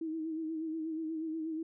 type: tone with vibrato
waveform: sine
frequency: 319.4 Hz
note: D#4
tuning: 45 cents sharp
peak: -34 dBFS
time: 0.01-1.63 s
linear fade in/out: 5 ms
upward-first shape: sine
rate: 8.3 Hz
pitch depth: 45 cents each way
effects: none